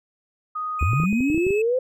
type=tone; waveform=sine; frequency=1244.5 Hz; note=D#6; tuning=in tune; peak=-25 dBFS; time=0.55-1.06 s; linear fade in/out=10 ms
type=tone with pitch glide; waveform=triangle; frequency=2489 to 2590 Hz; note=D#7 to E7; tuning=0 to -31 cents; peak=-28 dBFS; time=0.79-1.62 s; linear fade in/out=5 ms; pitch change=+69 cents; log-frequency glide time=1.08-1.38 s
type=linear sweep; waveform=sine; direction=up; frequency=65.9 to 523.3 Hz; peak=-18 dBFS; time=0.81-1.79 s; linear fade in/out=5 ms
type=clicks; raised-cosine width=3 ms; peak=-18 dBFS; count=11; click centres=0.827 / 0.933 / 1.001 / 1.036 / 1.129 / 1.206 / 1.301 / 1.346 / 1.378 / 1.467 / 1.506 s
effects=none